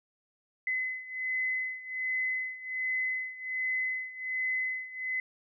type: beating tone pair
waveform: sine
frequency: 2030 / 2031.3 Hz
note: B6 / B6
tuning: +47 / +48 cents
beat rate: 1.3 Hz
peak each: -32 / -35 dBFS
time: 0.67-5.2 s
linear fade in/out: 2 ms
effects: none